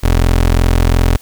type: tone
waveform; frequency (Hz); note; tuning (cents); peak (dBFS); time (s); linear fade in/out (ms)
25% pulse; 42.81; F1; -34; -5; 0.03-1.17; 10
effects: white hiss -43 dBFS RMS until 1.21 s